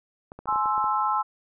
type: clicks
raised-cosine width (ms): 1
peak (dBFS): -26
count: 9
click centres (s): 0.319 / 0.39 / 0.457 / 0.489 / 0.526 / 0.559 / 0.658 / 0.779 / 0.842
type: chord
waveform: sine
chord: Ab augmented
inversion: none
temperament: equal with one note detuned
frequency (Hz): 846.1 / 1046.5 / 1318.5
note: Ab5 / C6 / E6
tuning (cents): +32 / 0 / 0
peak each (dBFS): -26 / -26 / -26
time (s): 0.47-1.23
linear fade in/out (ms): 20
effects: none